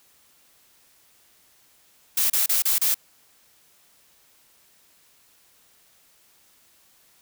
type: noise bursts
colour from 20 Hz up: blue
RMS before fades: -21 dBFS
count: 5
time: 2.17-2.944 s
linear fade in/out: 5 ms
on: 130 ms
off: 31 ms
effects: white hiss -59 dBFS RMS until 7.21 s